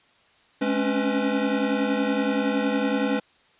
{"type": "tone cluster", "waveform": "square", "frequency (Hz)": [212, 271.5, 282.2, 499.5], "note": ["G#3", "C#4", "C#4", "B4"], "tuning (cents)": [36, -36, 31, 20], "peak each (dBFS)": -28, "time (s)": [0.61, 3.2], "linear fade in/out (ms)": 10, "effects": ["white hiss -59 dBFS RMS until 3.59 s", "resampled to 8000 Hz"]}